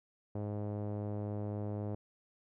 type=tone with low-pass filter; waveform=sawtooth; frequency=103.83 Hz; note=G#2; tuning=in tune; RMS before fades=-38 dBFS; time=0.35-1.95 s; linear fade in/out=5 ms; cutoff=600 Hz; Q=1.5; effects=none